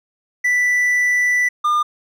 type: tone pair in turn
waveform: triangle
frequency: 1975.5 / 1207.2 Hz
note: B6 / D6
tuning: 0 / +47 cents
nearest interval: major sixth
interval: 853 cents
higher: first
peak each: -12 dBFS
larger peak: neither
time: 0.44-1.49 / 1.64-1.83 s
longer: first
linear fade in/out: 10 ms
effects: none